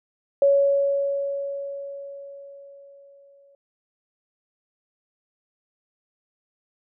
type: tone with exponential decay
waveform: sine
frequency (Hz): 559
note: C#5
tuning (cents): +14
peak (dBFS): -13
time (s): 0.42-3.55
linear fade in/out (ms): 2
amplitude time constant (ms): 680
effects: none